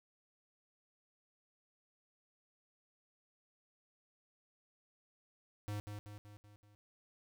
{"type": "tone with echo", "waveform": "square", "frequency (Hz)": 103.83, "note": "G#2", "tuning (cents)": 0, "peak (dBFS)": -39, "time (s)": [5.68, 5.8], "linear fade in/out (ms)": 0, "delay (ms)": 190, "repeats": 5, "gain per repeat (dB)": -5, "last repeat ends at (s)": 6.75, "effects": []}